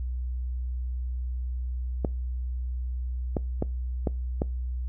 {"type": "clicks", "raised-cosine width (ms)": 2, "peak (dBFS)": -12, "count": 5, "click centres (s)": [2.048, 3.368, 3.624, 4.072, 4.419], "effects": ["noise-tail reverb RT60 0.3 s tail -24 dB re dry", "added 62 Hz sine -28 dBFS peak until 4.88 s"]}